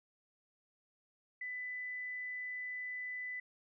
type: tone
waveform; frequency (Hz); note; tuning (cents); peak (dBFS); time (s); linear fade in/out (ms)
sine; 1997; B6; +19; -39; 1.41-3.4; 5
effects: none